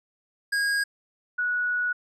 square / sine tone pair in turn, 1635 / 1465.9 Hz, G#6 / F#6, -28 / -17 cents, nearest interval major second, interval 189 cents, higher first, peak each -23 dBFS, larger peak neither, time 0.52-0.84 / 1.38-1.93 s, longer second, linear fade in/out 10 ms, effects low-pass 10000 Hz 12 dB/octave

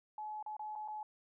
sine tone with dropouts, 853 Hz, G#5, 46 cents sharp, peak -40 dBFS, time 0.18-1.03 s, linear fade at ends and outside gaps 2 ms, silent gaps 0.427-0.462 / 0.567-0.594 / 0.754-0.759 / 0.878-0.883 s, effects none

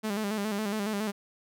sawtooth tone with vibrato, 208.8 Hz, G#3, 10 cents sharp, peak -25 dBFS, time 0.03-1.12 s, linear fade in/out 20 ms, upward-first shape square, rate 7.2 Hz, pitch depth 68 cents each way, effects none

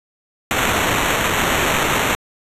blue noise with sample-and-hold, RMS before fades -18 dBFS, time 0.51-2.15 s, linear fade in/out 0 ms, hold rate 4900 Hz, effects resampled to 32000 Hz

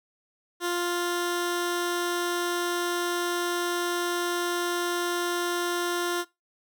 15% pulse tone with notch filter, 350 Hz, F4, 4 cents sharp, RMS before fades -28 dBFS, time 0.6-6.25 s, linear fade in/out 50 ms, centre 800 Hz, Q 1.6, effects noise-tail reverb RT60 0.2 s tail -19 dB re dry

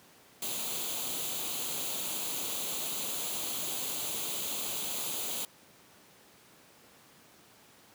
white noise with comb filter, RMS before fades -35 dBFS, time 0.42-5.45 s, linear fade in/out 2 ms, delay 0.28 ms, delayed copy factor +0.65, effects pink hiss -58 dBFS RMS until 7.94 s + high-pass 150 Hz 12 dB/octave

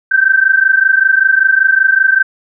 sine tone pair together, 1542.8 / 1568 Hz, G6 / G6, -28 / 0 cents, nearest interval unison, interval 28 cents, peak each -10 dBFS, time 0.11-2.23 s, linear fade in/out 10 ms, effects none

